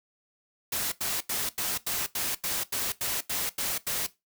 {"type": "noise bursts", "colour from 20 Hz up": "white", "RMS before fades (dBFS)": -30, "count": 12, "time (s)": [0.72, 4.066], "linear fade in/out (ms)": 5, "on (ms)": 200, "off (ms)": 86, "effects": ["noise-tail reverb RT60 0.2 s tail -17 dB re dry"]}